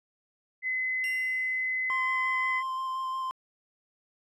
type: tone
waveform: sine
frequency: 2034 Hz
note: C7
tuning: 50 cents flat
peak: -27 dBFS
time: 0.62-2.63 s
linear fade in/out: 50 ms
type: tone with exponential decay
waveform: sawtooth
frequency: 2778 Hz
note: F7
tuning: 10 cents flat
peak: -34 dBFS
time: 1.04-1.87 s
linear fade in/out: 0 ms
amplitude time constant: 180 ms
type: tone with vibrato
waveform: triangle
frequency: 1046.5 Hz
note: C6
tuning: in tune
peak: -28 dBFS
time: 1.9-3.31 s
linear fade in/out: 0 ms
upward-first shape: square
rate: 5.7 Hz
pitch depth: 9 cents each way
effects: resampled to 32000 Hz